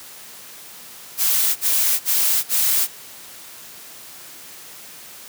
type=noise bursts; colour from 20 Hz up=blue; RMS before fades=-18 dBFS; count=4; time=1.17-2.877 s; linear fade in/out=50 ms; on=390 ms; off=49 ms; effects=white hiss -40 dBFS RMS until 5.28 s + high-pass 100 Hz 12 dB/octave